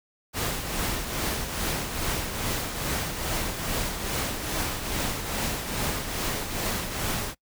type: noise with tremolo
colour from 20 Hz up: pink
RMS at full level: -27 dBFS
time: 0.33-7.35 s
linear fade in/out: 50 ms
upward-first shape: triangle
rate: 2.4 Hz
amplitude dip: 55%
effects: noise-tail reverb RT60 0.1 s tail -23 dB re dry